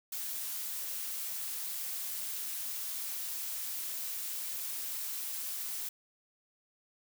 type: noise with amplitude modulation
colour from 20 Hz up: blue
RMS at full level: -37 dBFS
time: 0.12-5.89 s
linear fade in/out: 5 ms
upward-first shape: sine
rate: 238 Hz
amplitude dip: 25%
effects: none